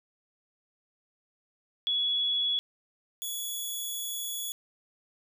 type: tone pair in turn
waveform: sine / 10% pulse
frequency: 3378 / 3393 Hz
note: G#7 / G#7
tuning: +29 / +36 cents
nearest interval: unison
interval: 7 cents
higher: second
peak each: -25 dBFS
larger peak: neither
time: 1.87-2.59 / 3.22-4.52 s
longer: second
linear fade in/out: 0 ms
effects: none